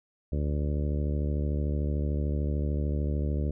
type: harmonic tone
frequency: 73.42 Hz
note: D2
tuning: in tune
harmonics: 1 / 2 / 3 / 4 / 5 / 6 / 7 / 8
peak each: -27 / -33 / -37 / -39 / -41 / -43 / -44 / -45 dBFS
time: 0.32-3.51 s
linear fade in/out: 5 ms
effects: none